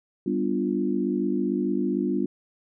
sine chord, G dominant seventh, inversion none, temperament equal, 196 / 246.9 / 293.7 / 349.2 Hz, G3 / B3 / D4 / F4, 0 / 0 / 0 / 0 cents, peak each -28 dBFS, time 0.26-2.26 s, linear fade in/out 5 ms, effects none

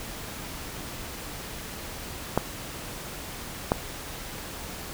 clicks, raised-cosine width 1 ms, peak -6 dBFS, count 2, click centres 2.376 / 3.719 s, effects pink hiss -38 dBFS RMS until 4.93 s

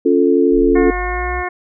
sine chord, Db augmented, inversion none, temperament equal, 277.2 / 349.2 / 440 Hz, Db4 / F4 / A4, 0 / 0 / 0 cents, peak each -14 dBFS, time 0.05-0.91 s, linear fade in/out 10 ms
sine linear sweep, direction up, 32.68 to 66.6 Hz, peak -22 dBFS, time 0.51-1.44 s, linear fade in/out 50 ms
harmonic tone, 360.1 Hz, F#4, 47 cents flat, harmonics 1 / 2 / 3 / 4 / 5 / 6, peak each -25 / -24 / -26 / -31 / -26 / -28 dBFS, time 0.75-1.49 s, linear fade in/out 10 ms
effects none

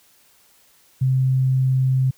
sine tone, 130.81 Hz, C3, in tune, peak -15 dBFS, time 1.01-2.11 s, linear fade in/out 10 ms, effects white hiss -56 dBFS RMS until 2.17 s

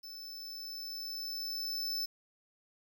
square tone with level ramp, 5274 Hz, E8, in tune, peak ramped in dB -45 to -33 dBFS, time 0.03-2.06 s, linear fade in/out 10 ms, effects 11-bit

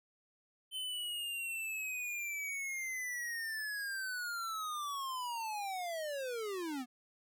square linear sweep, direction down, 3075 to 238.2 Hz, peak -38 dBFS, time 0.71-6.86 s, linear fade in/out 50 ms, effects none

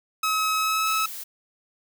sawtooth tone with pitch glide, 1281 to 1295.9 Hz, E6 to E6, -50 to -30 cents, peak -18 dBFS, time 0.23-1.06 s, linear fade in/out 5 ms, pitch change +20 cents, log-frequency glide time 0.57-0.86 s
blue noise, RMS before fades -36 dBFS, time 0.86-1.24 s, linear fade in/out 10 ms
effects none

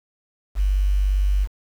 sine tone with quantisation, 48.67 Hz, G1, 12 cents flat, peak -16 dBFS, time 0.55-1.48 s, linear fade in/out 50 ms, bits 7, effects none

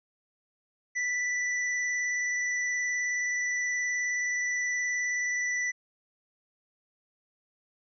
square tone with vibrato, 1975.5 Hz, B6, in tune, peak -28 dBFS, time 0.95-5.72 s, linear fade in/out 20 ms, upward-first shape sine, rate 19 Hz, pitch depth 12 cents each way, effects resampled to 16000 Hz

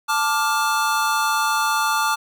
square chord, D minor, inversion second, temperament just, 881 / 1174.7 / 1409.6 Hz, A5 / D6 / F6, +2 / 0 / +16 cents, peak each -23 / -23 / -24 dBFS, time 0.08-2.16 s, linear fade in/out 20 ms, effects none

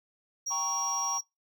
triangle tone, 5680 Hz, F8, 28 cents sharp, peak -30 dBFS, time 0.46-1.21 s, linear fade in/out 10 ms
triangle chord, G diminished, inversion none, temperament equal with one note detuned, 784 / 941.5 / 1108.7 Hz, G5 / Bb5 / Db6, 0 / +17 / 0 cents, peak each -36 / -34 / -32 dBFS, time 0.5-1.19 s, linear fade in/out 20 ms
effects noise-tail reverb RT60 0.2 s tail -22 dB re dry + tanh soft clip ceiling -17 dBFS

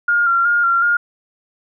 sine tone with vibrato, 1396.9 Hz, F6, in tune, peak -12 dBFS, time 0.08-0.97 s, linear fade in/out 5 ms, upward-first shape square, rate 2.7 Hz, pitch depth 26 cents each way, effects none

